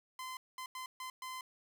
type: tone bursts at uneven times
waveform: sawtooth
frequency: 1030 Hz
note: C6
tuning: 28 cents flat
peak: -38 dBFS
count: 5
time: 0.19-0.37 / 0.58-0.66 / 0.75-0.86 / 1-1.1 / 1.22-1.41 s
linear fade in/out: 2 ms
effects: none